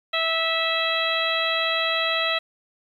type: harmonic tone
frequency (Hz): 654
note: E5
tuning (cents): -14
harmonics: 1 / 2 / 3 / 4 / 5 / 6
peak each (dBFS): -28 / -28 / -28 / -28 / -28 / -28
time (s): 0.13-2.39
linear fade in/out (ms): 10
effects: 9-bit